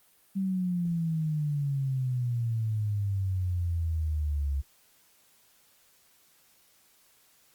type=exponential sweep; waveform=sine; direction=down; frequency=195.2 to 68.3 Hz; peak=-26 dBFS; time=0.35-4.62 s; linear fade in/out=20 ms; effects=white hiss -63 dBFS RMS until 7.54 s + Opus 32 kbps